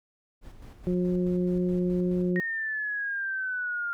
brown noise with tremolo, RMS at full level -43 dBFS, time 0.41-2.34 s, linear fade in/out 50 ms, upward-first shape square, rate 4.7 Hz, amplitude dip 50%
harmonic tone, 179.6 Hz, F3, 49 cents sharp, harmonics 1 / 2 / 3, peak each -25 / -28 / -38 dBFS, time 0.87-2.4 s, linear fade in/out 0 ms
sine exponential sweep, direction down, 1864.7 to 1396.9 Hz, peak -28 dBFS, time 2.36-3.93 s, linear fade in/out 0 ms
effects none

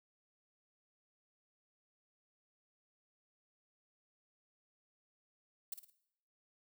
violet noise with echo, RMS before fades -40 dBFS, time 5.72-5.74 s, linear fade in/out 5 ms, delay 54 ms, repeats 3, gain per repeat -8 dB, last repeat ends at 5.902 s, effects noise-tail reverb RT60 0.7 s tail -17 dB re dry

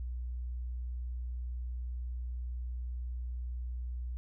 sine tone, 61 Hz, B1, 21 cents flat, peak -35 dBFS, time 0-4.17 s, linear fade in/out 0 ms, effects none

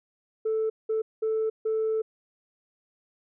sine tone bursts at uneven times, 440 Hz, A4, in tune, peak -22 dBFS, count 4, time 0.45-0.7 / 0.89-1.02 / 1.22-1.5 / 1.65-2.02 s, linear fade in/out 10 ms, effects tanh soft clip ceiling -21 dBFS

